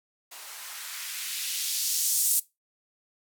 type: noise with band-pass filter sweep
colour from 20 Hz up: violet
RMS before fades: -30 dBFS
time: 0.31-2.4 s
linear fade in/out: 10 ms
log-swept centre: 670 to 8900 Hz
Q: 1.1
effects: noise-tail reverb RT60 0.2 s tail -19 dB re dry